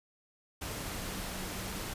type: tone in noise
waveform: sine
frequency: 187.9 Hz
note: F#3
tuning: 27 cents sharp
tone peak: -46 dBFS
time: 0.88-1.83 s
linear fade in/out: 10 ms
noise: pink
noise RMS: -39 dBFS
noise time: 0.61-1.94 s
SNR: -10 dB
effects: resampled to 32000 Hz